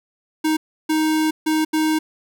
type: tone bursts at uneven times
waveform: square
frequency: 312.6 Hz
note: D#4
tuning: 8 cents sharp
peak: -17 dBFS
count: 4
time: 0.44-0.57 / 0.89-1.31 / 1.46-1.65 / 1.73-1.99 s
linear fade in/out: 10 ms
effects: none